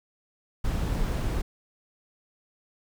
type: noise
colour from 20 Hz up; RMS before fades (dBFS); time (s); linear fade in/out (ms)
brown; -27; 0.64-1.42; 10
effects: none